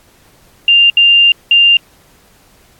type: tone bursts at uneven times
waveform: sine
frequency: 2794 Hz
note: F7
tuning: in tune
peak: -4 dBFS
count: 3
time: 0.68-0.9 / 0.97-1.32 / 1.51-1.77 s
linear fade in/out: 2 ms
effects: pink hiss -48 dBFS RMS until 2.79 s + AAC 64 kbps